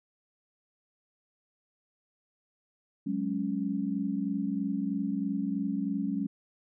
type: chord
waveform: sine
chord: F# suspended second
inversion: none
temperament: just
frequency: 185 / 208.1 / 277.5 Hz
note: F#3 / G#3 / C#4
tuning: 0 / +4 / +2 cents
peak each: -34 / -32 / -32 dBFS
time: 3.06-6.27 s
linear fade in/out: 10 ms
effects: none